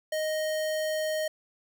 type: tone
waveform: square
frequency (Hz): 622.3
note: D#5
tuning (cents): 0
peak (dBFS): -28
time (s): 0.12-1.28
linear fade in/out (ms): 5
effects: none